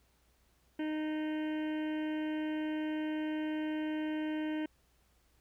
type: harmonic tone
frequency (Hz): 308.5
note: D#4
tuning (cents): -15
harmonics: 1 / 2 / 3 / 5 / 6 / 7 / 8 / 9 / 10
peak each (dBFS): -33 / -45 / -49 / -50 / -51 / -55 / -57 / -56 / -55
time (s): 0.79-4.66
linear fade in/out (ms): 5
effects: added 60 Hz sine -70 dBFS peak until 5.4 s + pink hiss -72 dBFS RMS until 5.4 s